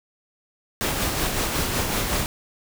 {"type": "noise with tremolo", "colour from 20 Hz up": "pink", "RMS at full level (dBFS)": -23, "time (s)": [0.81, 2.26], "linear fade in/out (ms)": 0, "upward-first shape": "sine", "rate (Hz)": 5.4, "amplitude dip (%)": 35, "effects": []}